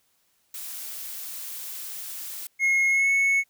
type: noise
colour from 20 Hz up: blue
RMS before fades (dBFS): -36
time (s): 0.54-2.47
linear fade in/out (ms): 2
type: tone with pitch glide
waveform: triangle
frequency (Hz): 2160 to 2204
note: C#7 to C#7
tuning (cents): -45 to -11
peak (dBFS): -17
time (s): 2.59-3.44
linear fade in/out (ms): 50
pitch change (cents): +34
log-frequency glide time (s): 2.89-3.1
effects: white hiss -68 dBFS RMS until 3.49 s